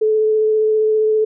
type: tone with vibrato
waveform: sine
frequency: 433.1 Hz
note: A4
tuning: 27 cents flat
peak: -12 dBFS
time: 0.01-1.25 s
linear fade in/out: 10 ms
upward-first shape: triangle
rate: 15 Hz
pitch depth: 13 cents each way
effects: none